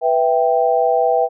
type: chord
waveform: sine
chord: E minor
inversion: second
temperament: equal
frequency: 493.9 / 659.3 / 784 Hz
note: B4 / E5 / G5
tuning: 0 / 0 / 0 cents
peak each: -17 dBFS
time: 0.01-1.29 s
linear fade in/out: 50 ms
effects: none